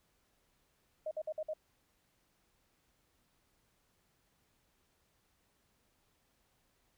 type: tone bursts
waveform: sine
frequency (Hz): 622.3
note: D#5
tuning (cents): 0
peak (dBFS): -35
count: 5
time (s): 1.06-1.536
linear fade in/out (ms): 5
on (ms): 52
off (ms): 54
effects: pink hiss -75 dBFS RMS until 6.97 s